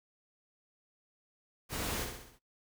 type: noise with echo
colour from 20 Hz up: pink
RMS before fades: -37 dBFS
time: 1.69-2.07 s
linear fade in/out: 50 ms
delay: 65 ms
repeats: 5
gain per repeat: -5 dB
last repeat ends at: 2.395 s
effects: noise-tail reverb RT60 0.2 s tail -25 dB re dry